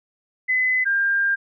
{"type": "tone pair in turn", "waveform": "sine", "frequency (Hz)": [2020, 1599.4], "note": ["B6", "G6"], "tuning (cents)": [39, 34], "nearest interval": "major third", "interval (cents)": 405, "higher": "first", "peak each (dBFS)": -17, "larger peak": "neither", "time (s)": [[0.48, 0.85], [0.85, 1.36]], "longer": "second", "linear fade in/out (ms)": 20, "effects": []}